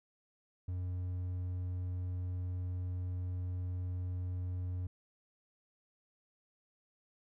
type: tone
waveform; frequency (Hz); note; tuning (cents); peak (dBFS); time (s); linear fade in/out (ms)
triangle; 90.4; F#2; -40; -33; 0.68-4.87; 5
effects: none